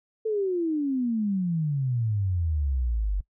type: exponential sweep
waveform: sine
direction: down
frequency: 449.3 to 46.25 Hz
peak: -23 dBFS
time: 0.25-3.21 s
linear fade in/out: 10 ms
effects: noise-tail reverb RT60 0.1 s tail -22 dB re dry